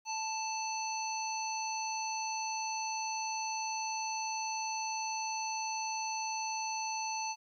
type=harmonic tone with a mistuned harmonic; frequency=880 Hz; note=A5; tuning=in tune; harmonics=1 / 3 / 5 / 7; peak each=-36 / -42 / -43 / -41 dBFS; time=0.05-7.36 s; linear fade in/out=50 ms; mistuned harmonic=7; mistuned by=-20 cents; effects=12-bit